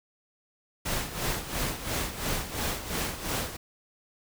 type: noise with tremolo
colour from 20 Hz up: pink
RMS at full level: -29 dBFS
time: 0.85-3.57 s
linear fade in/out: 10 ms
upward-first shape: sine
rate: 2.9 Hz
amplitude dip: 70%
effects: none